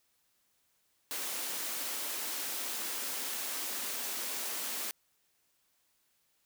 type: high-pass noise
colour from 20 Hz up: white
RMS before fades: -37 dBFS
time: 1.11-4.91 s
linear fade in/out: 0 ms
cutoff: 210 Hz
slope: 48 dB/octave
effects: white hiss -74 dBFS RMS until 6.45 s